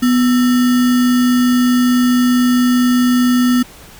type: tone with sample-and-hold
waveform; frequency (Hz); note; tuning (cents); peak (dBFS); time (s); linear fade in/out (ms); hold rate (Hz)
sine; 247.3; B3; +3; -9; 0.02-3.63; 10; 1575
effects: pink hiss -39 dBFS RMS until 3.99 s